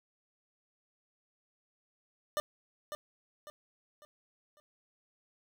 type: tone with echo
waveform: 25% pulse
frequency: 599 Hz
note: D5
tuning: 34 cents sharp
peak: -26 dBFS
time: 2.37-2.4 s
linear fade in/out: 0 ms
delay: 550 ms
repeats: 4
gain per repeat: -8 dB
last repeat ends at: 4.6 s
effects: none